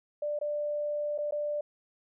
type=tone with dropouts; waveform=sine; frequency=591 Hz; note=D5; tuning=11 cents sharp; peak=-29 dBFS; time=0.22-1.61 s; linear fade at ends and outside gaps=5 ms; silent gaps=0.39-0.412 / 1.179-1.185 / 1.31-1.322 s; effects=none